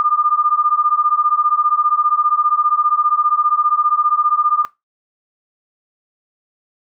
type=beating tone pair; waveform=sine; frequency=1200 / 1215 Hz; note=D6 / D#6; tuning=+37 / -42 cents; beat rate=15 Hz; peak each=-16 dBFS; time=0-4.65 s; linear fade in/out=0 ms; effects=noise-tail reverb RT60 0.2 s tail -19 dB re dry